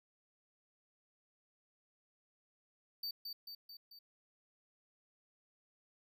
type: tone with echo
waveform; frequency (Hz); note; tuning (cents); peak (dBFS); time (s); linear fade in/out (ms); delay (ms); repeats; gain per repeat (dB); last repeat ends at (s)
square; 4598; D8; -37; -39; 3.03-3.11; 5; 220; 4; -4; 3.99
effects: none